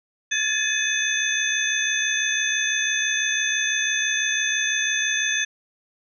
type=tone cluster; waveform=sine; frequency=1690 / 1756 / 2533 / 3500 / 6210 Hz; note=G#6 / A6 / D#7 / A7 / G8; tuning=+30 / -4 / +30 / -10 / -17 cents; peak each=-27 dBFS; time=0.31-5.45 s; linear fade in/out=10 ms; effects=none